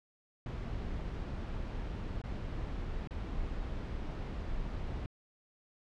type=noise with dropouts; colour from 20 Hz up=brown; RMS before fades=-38 dBFS; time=0.46-5.06 s; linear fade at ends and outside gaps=1 ms; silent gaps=2.217-2.238 / 3.074-3.108 s; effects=low-pass 4000 Hz 12 dB/octave